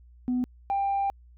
sine tone pair in turn, 249.6 / 792.4 Hz, B3 / G5, +19 / +18 cents, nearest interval octave + minor sixth, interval 1999 cents, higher second, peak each -22 dBFS, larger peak neither, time 0.28-0.44 / 0.7-1.1 s, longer second, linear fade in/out 0 ms, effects tanh soft clip ceiling -21 dBFS + added 60 Hz sine -50 dBFS peak until 1.37 s

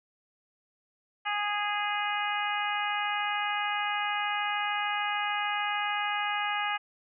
harmonic tone, 413.3 Hz, G#4, 8 cents flat, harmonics 2 / 3 / 4 / 5 / 6 / 7, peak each -32 / -34 / -35 / -36 / -37 / -37 dBFS, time 1.25-6.78 s, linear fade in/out 20 ms, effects none

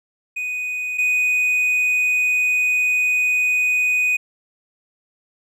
triangle tone pair in turn, 2489 / 2489 Hz, D#7 / D#7, 0 / 0 cents, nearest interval unison, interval 0 cents, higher neither, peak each -21 / -14 dBFS, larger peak second, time 0.36-0.98 / 0.98-4.17 s, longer second, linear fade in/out 10 ms, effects none

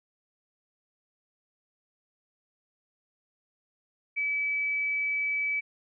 sine tone, 2295 Hz, D7, 40 cents flat, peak -26 dBFS, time 4.16-5.61 s, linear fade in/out 20 ms, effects none

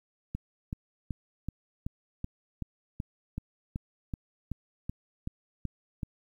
click train, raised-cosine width 5 ms, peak -21 dBFS, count 16, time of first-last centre 0.35-6.032 s, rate 2.64 Hz, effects 10-bit

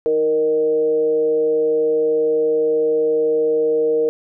sine tone with frequency modulation, 466.2 Hz, A#4, in tune, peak -14 dBFS, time 0.06-4.09 s, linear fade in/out 0 ms, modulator 151 Hz, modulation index 0.42, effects none

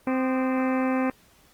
harmonic tone with a mistuned harmonic, 259.9 Hz, C4, 11 cents flat, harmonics 1 / 2 / 3 / 4 / 5 / 6 / 7 / 8 / 9 / 10, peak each -23 / -29 / -33 / -35 / -37 / -39 / -40 / -41 / -42 / -43 dBFS, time 0.07-1.1 s, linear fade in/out 2 ms, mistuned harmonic 5, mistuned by -100 cents, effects pink hiss -58 dBFS RMS until 1.53 s + Opus 24 kbps

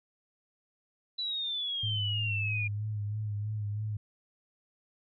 sine exponential sweep, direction down, 3984 to 2403 Hz, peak -31 dBFS, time 1.18-2.68 s, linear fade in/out 10 ms
sine tone with vibrato, 105.2 Hz, G#2, 23 cents sharp, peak -31 dBFS, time 1.83-3.97 s, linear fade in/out 5 ms, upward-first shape sine, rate 3.1 Hz, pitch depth 42 cents each way
effects none

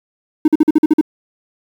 triangle tone bursts, 308.1 Hz, D#4, 17 cents flat, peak -3 dBFS, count 8, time 0.45-1.012 s, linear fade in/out 5 ms, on 30 ms, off 46 ms, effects tanh soft clip ceiling 0 dBFS + 7-bit

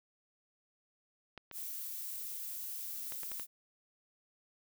clicks, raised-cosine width 0.3 ms, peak -30 dBFS, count 6, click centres 1.377 / 1.513 / 3.122 / 3.233 / 3.317 / 3.397 s
violet noise, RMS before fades -42 dBFS, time 1.52-3.47 s, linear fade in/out 50 ms
effects none

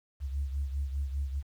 sine beating tone pair, 68.8 / 73.8 Hz, C#2 / D2, -12 / +9 cents, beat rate 5 Hz, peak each -30 / -37 dBFS, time 0.2-1.43 s, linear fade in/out 50 ms, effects tanh soft clip ceiling -24 dBFS + 10-bit

